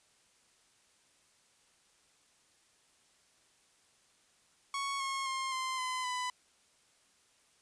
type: tone with pitch steps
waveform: sawtooth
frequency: 1108.7 / 1085.9 / 1063.5 / 1041.6 / 1020.2 / 999.2 Hz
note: C#6 / C#6 / C6 / C6 / C6 / B5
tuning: 0 / -36 / +28 / -8 / -44 / +20 cents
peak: -30 dBFS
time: 4.74-6.3 s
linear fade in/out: 2 ms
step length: 260 ms
effects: white hiss -68 dBFS RMS until 7.61 s + resampled to 22050 Hz